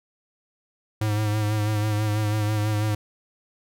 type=tone with vibrato; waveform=square; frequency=106.2 Hz; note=G#2; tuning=39 cents sharp; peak=-22 dBFS; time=1.01-2.95 s; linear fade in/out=5 ms; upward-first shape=sine; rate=6.1 Hz; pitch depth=35 cents each way; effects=none